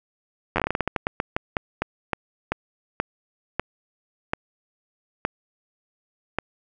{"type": "slowing click train", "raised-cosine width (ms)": 0.5, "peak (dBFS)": -7, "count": 24, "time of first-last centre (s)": [0.56, 6.386], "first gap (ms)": 10, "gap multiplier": 1.24, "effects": []}